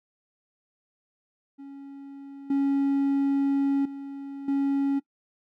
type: tone with level steps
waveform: triangle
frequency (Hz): 277.2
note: C#4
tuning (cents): 0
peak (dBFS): -37 / -18 / -32 / -19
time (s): 1.58-5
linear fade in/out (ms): 20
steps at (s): 2.5 / 3.85 / 4.48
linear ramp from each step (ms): 5
effects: noise-tail reverb RT60 0.1 s tail -20 dB re dry + tanh soft clip ceiling -14 dBFS